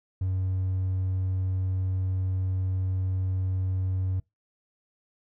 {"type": "tone", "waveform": "triangle", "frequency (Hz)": 93.7, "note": "F#2", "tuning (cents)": 22, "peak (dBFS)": -22, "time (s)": [0.21, 4.2], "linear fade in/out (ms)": 5, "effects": ["noise-tail reverb RT60 0.2 s tail -26 dB re dry", "tanh soft clip ceiling -18 dBFS"]}